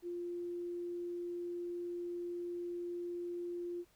sine tone, 349.2 Hz, F4, in tune, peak -38 dBFS, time 0.02-3.85 s, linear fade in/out 50 ms, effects pink hiss -70 dBFS RMS until 3.95 s

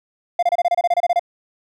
triangle tone bursts, 698.5 Hz, F5, in tune, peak -11 dBFS, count 13, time 0.39-1.195 s, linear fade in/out 5 ms, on 37 ms, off 27 ms, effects none

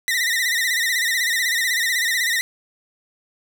sawtooth tone with vibrato, 1917 Hz, A#6, 48 cents sharp, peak -15 dBFS, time 0.08-2.41 s, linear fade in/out 0 ms, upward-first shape sine, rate 16 Hz, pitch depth 100 cents each way, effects none

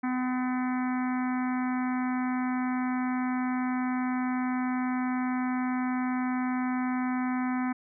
harmonic tone with a mistuned harmonic, 253.2 Hz, B3, 43 cents sharp, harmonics 1 / 3 / 4 / 5 / 6 / 7 / 8 / 9, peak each -27 / -37 / -39 / -41 / -43 / -44 / -45 / -46 dBFS, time 0.03-7.73 s, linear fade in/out 10 ms, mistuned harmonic 9, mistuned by -18 cents, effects none

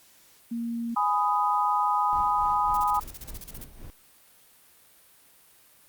sine tone, 233.1 Hz, A#3, in tune, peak -28 dBFS, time 0.51-0.95 s, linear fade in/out 10 ms
sine chord, G# minor, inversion none, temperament just, 830.6 / 996.7 / 1245.9 Hz, G#5 / B5 / D#6, 0 / +16 / +2 cents, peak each -26 dBFS, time 0.96-3 s, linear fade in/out 10 ms
brown noise with tremolo, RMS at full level -40 dBFS, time 2.13-3.9 s, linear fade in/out 0 ms, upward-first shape sine, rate 3.6 Hz, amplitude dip 65%
blue noise bursts, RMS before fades -41 dBFS, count 14, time 2.74-3.642 s, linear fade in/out 2 ms, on 31 ms, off 36 ms
effects white hiss -57 dBFS RMS until 5.88 s + Opus 48 kbps

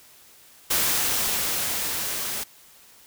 white noise with level ramp, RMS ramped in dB -22 to -30 dBFS, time 0.7-2.44 s, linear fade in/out 10 ms, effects white hiss -52 dBFS RMS until 3.06 s

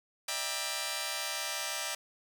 5% pulse chord, E half-diminished seventh, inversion third, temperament just, 593.3 / 659.3 / 791.1 / 949.3 Hz, D5 / E5 / G5 / Bb5, +18 / 0 / +16 / +31 cents, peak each -28 dBFS, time 0.28-1.95 s, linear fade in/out 5 ms, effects 9-bit

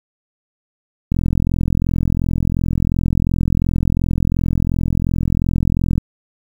click train, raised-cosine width 5 ms, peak -5 dBFS, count 209, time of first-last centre 1.12-5.98 s, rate 42.8 Hz, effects 7-bit

